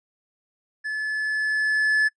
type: tone with level ramp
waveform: triangle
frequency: 1726 Hz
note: A6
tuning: 34 cents flat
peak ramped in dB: -24 to -14 dBFS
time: 0.84-2.09 s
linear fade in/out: 20 ms
effects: noise-tail reverb RT60 0.1 s tail -24 dB re dry + resampled to 22050 Hz